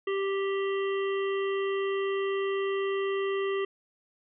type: harmonic tone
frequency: 392 Hz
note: G4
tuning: in tune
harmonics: 1 / 3 / 5 / 7 / 8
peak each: -27 / -37 / -39 / -43 / -45 dBFS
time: 0.07-3.65 s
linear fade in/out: 5 ms
effects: none